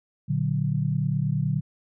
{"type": "chord", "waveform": "sine", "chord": "Bb augmented", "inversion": "none", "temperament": "equal with one note detuned", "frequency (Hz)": [117.35, 146.83, 185], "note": ["Bb2", "D3", "F#3"], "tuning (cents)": [12, 0, 0], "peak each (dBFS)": [-28, -24, -29], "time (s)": [0.28, 1.61], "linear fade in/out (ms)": 20, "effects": []}